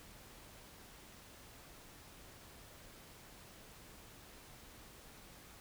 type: silence
effects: pink hiss -57 dBFS RMS until 5.6 s